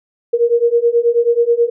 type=beating tone pair; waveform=sine; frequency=466.2 / 475.5 Hz; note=A#4 / A#4; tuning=0 / +34 cents; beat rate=9.3 Hz; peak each=-14 / -13 dBFS; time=0.33-1.7 s; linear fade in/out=10 ms; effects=none